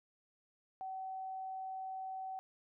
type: tone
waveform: sine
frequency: 760 Hz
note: F#5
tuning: 46 cents sharp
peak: -40 dBFS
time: 0.81-2.39 s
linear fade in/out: 0 ms
effects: none